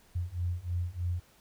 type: beating tone pair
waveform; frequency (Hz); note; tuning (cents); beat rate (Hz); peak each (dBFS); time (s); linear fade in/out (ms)
sine; 86.3 / 89.5; F2 / F2; -20 / +43; 3.2; -34 / -33; 0.15-1.2; 10
effects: pink hiss -62 dBFS RMS until 1.4 s